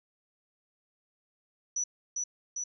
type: tone with echo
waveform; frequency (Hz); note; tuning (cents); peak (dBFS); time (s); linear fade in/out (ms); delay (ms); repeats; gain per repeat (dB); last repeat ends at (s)
sine; 5920; F#8; 0; -28; 1.76-1.84; 5; 400; 2; -2; 2.64
effects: none